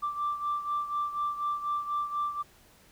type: beating tone pair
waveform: sine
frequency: 1174.7 / 1178.8 Hz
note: D6 / D6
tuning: 0 / +6 cents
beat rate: 4.1 Hz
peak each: -29 / -34 dBFS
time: 0.02-2.43 s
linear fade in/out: 20 ms
effects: tanh soft clip ceiling -23 dBFS + pink hiss -59 dBFS RMS until 2.91 s